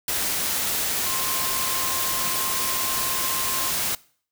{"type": "tone in noise", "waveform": "sine", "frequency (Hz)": 1056, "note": "C6", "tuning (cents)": 16, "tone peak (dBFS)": -32, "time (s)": [1.06, 3.7], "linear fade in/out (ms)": 2, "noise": "white", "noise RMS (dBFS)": -25, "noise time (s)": [0.08, 3.95], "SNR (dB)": -10, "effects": ["noise-tail reverb RT60 0.5 s tail -22 dB re dry"]}